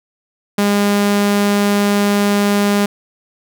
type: tone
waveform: sawtooth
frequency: 203.5 Hz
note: G#3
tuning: 35 cents flat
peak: -8 dBFS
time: 0.58-2.86 s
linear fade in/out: 5 ms
effects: none